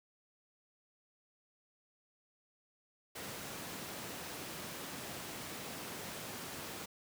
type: high-pass noise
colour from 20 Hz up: pink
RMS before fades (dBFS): -45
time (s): 3.15-6.86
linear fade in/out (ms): 10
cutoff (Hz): 140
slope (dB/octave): 12
effects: none